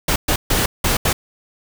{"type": "noise bursts at uneven times", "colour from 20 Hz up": "pink", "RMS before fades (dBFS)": -17, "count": 5, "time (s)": [[0.08, 0.16], [0.28, 0.36], [0.5, 0.66], [0.84, 0.97], [1.05, 1.13]], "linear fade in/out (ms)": 5, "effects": []}